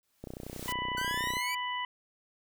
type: noise with exponential growth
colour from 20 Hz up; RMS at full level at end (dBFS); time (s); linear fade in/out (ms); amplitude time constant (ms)
white; -39; 0.03-0.72; 0; 150
type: click train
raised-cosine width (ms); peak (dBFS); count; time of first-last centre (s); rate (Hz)
2; -27; 36; 0.24-1.369; 31
type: harmonic tone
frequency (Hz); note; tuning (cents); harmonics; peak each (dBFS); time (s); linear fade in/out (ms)
992; B5; +7; 1 / 2 / 3; -34 / -37 / -39; 0.68-1.85; 2
type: exponential sweep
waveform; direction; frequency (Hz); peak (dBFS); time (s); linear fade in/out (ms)
sawtooth; up; 1494 to 2349; -31; 0.97-1.55; 5
effects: none

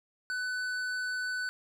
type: tone with hard clipping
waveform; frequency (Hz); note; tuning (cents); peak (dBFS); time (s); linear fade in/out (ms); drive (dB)
sine; 1499; F#6; +22; -33; 0.3-1.49; 0; 10
effects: none

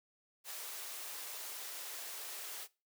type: high-pass noise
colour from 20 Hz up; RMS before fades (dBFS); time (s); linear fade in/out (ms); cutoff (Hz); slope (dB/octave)
white; -45; 0.44-2.68; 50; 390; 24
effects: noise-tail reverb RT60 0.3 s tail -21 dB re dry

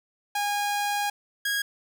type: tone pair in turn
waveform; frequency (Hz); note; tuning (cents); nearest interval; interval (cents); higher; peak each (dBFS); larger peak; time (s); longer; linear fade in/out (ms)
sawtooth; 819 / 1642.5; G#5 / G#6; -24 / -20; octave; 1204; second; -21; neither; 0.35-1.1 / 1.45-1.62; first; 5
effects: none

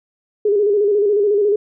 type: tone with vibrato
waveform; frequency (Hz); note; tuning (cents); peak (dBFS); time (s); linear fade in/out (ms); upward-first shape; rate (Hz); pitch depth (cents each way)
sine; 410.9; G#4; -18; -12; 0.45-1.56; 5; square; 14; 51
effects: none

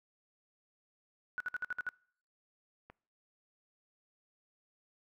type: tone bursts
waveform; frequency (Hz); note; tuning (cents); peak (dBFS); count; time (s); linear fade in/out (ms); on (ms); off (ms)
sine; 1475; F#6; -6; -33; 7; 1.38-1.889; 0; 23; 58
type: click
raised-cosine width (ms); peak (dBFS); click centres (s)
0.5; -36; 2.9
effects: noise-tail reverb RT60 0.6 s tail -25 dB re dry

